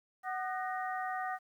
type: harmonic tone with a mistuned harmonic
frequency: 373.4 Hz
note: F#4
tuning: 16 cents sharp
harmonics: 2 / 3 / 4 / 5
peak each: -36 / -41 / -45 / -42 dBFS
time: 0.23-1.39 s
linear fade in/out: 50 ms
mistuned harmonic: 3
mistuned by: +150 cents
effects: 11-bit